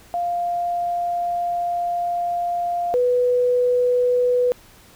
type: tone pair in turn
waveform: sine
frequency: 698.5 / 493.9 Hz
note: F5 / B4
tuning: 0 / 0 cents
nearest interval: tritone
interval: 600 cents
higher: first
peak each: -20 / -15 dBFS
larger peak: second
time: 0.14-2.94 / 2.94-4.52 s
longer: first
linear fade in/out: 0 ms
effects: pink hiss -49 dBFS RMS until 4.95 s